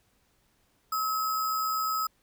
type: tone with sample-and-hold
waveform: sine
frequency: 1286 Hz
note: E6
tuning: 43 cents flat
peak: -26 dBFS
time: 0.92-2.07 s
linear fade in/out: 5 ms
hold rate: 6300 Hz
effects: pink hiss -69 dBFS RMS until 2.22 s